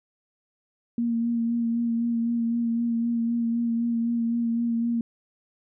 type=tone with vibrato; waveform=sine; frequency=233.1 Hz; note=A#3; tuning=in tune; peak=-22 dBFS; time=0.98-5.01 s; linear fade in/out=2 ms; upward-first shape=sine; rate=3.9 Hz; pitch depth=22 cents each way; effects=none